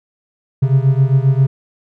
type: beating tone pair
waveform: triangle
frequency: 131.4 / 138.9 Hz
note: C3 / C#3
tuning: +8 / +4 cents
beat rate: 7.5 Hz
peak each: -10 / -12 dBFS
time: 0.62-1.47 s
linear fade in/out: 10 ms
effects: none